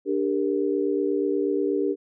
sine chord, G minor, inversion second, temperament equal with one note detuned, 293.7 / 397.9 / 466.2 Hz, D4 / G4 / Bb4, 0 / +26 / 0 cents, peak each -26 / -24 / -28 dBFS, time 0.05-1.96 s, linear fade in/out 50 ms, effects none

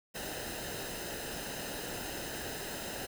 pink noise with comb filter, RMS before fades -40 dBFS, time 0.14-3.07 s, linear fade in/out 20 ms, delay 0.88 ms, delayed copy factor -0.65, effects none

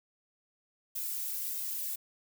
violet noise with flanger, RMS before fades -36 dBFS, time 0.95-1.96 s, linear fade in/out 10 ms, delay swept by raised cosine 1.9 to 2.68 ms, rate 1.6 Hz, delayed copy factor +1, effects none

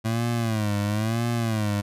25% pulse tone with vibrato, 110 Hz, A2, in tune, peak -19 dBFS, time 0.04-1.82 s, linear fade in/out 20 ms, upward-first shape sine, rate 1 Hz, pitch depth 130 cents each way, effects resampled to 32000 Hz

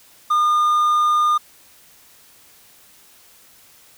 triangle tone, 1214 Hz, D#6, 43 cents flat, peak -12 dBFS, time 0.3-1.38 s, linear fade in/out 10 ms, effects white hiss -50 dBFS RMS until 3.97 s

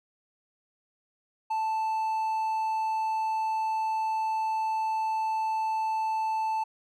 triangle tone, 880 Hz, A5, in tune, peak -24 dBFS, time 1.5-6.64 s, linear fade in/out 10 ms, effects none

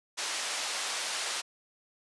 white band-pass noise, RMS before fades -34 dBFS, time 0.17-1.42 s, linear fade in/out 20 ms, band 580 to 6600 Hz, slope 12 dB/octave, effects resampled to 24000 Hz

